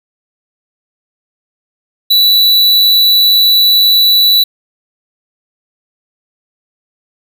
square tone, 3951 Hz, B7, in tune, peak -6 dBFS, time 2.1-4.44 s, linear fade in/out 10 ms, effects none

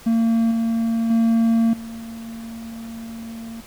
triangle tone with level steps, 228 Hz, A#3, 38 cents flat, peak -13 / -16 / -12 / -29 dBFS, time 0.06-3.61 s, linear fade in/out 10 ms, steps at 0.51 / 1.1 / 1.73 s, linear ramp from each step 5 ms, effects pink hiss -44 dBFS RMS until 3.66 s

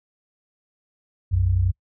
sine tone pair together, 61.74 / 92.51 Hz, B1 / F#2, 0 / 0 cents, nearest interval perfect fifth, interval 700 cents, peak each -23 / -18 dBFS, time 1.31-1.72 s, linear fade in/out 20 ms, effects noise-tail reverb RT60 0.1 s tail -26 dB re dry

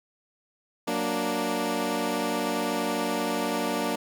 15% pulse chord, Gb augmented, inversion none, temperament equal, 185 / 233.1 / 293.7 Hz, Gb3 / Bb3 / D4, 0 / 0 / 0 cents, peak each -27 / -23 / -23 dBFS, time 0.87-3.96 s, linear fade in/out 10 ms, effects none

